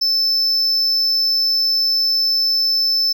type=tone; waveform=triangle; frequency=5274 Hz; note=E8; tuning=in tune; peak=-13 dBFS; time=0.01-3.13 s; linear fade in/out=10 ms; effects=none